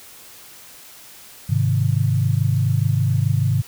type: chord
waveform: sine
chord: Ab major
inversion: none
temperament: equal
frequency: 103.83 / 130.81 / 155.56 Hz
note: Ab2 / C3 / Eb3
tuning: 0 / 0 / 0 cents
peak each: -19 / -19 / -23 dBFS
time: 1.49-3.62 s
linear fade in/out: 10 ms
effects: white hiss -43 dBFS RMS until 3.67 s